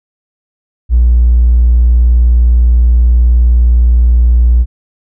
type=tone with tanh clipping; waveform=triangle; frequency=59.6 Hz; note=A#1; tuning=39 cents sharp; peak=-3 dBFS; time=0.89-4.66 s; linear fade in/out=50 ms; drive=1 dB; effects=none